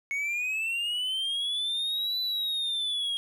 triangle linear two-way sweep, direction up then down, 2200 to 4000 to 3255 Hz, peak -26 dBFS, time 0.11-3.17 s, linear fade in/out 0 ms, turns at 2.2 s, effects none

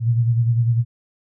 sine beating tone pair, 116.54 / 126.54 Hz, A#2 / B2, 0 / +43 cents, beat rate 10 Hz, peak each -15 / -24 dBFS, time 0-0.85 s, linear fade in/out 50 ms, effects none

